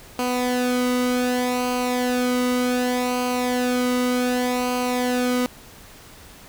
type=tone with flanger; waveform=sawtooth; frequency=248.7 Hz; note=B3; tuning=12 cents sharp; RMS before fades=-22 dBFS; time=0.19-5.46 s; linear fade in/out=0 ms; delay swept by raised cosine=0.55 to 1.2 ms; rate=0.66 Hz; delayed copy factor=-0.65; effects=pink hiss -45 dBFS RMS until 6.48 s